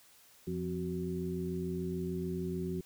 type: harmonic tone with a mistuned harmonic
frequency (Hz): 86.8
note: F2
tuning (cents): -10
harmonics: 1 / 2 / 3 / 4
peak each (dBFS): -43 / -36 / -43 / -38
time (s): 0.47-2.81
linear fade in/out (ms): 5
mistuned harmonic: 4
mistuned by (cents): +110
effects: white hiss -61 dBFS RMS until 2.85 s